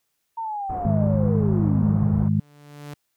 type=linear sweep; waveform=sine; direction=down; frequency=924 to 36.33 Hz; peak=-26 dBFS; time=0.37-2.24 s; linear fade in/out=10 ms
type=low-pass noise; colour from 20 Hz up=pink; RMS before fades=-34 dBFS; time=0.69-2.29 s; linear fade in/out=10 ms; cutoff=1100 Hz; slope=24 dB/octave
type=harmonic tone; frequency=51.91 Hz; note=G#1; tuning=in tune; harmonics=2 / 3 / 4; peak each=-22 / -22 / -22 dBFS; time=0.85-2.4 s; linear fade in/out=5 ms
type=tone with exponential growth; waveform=sawtooth; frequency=145.9 Hz; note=D3; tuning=11 cents flat; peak=-29 dBFS; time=1.97-2.94 s; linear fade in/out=2 ms; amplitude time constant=210 ms
effects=white hiss -74 dBFS RMS until 3.16 s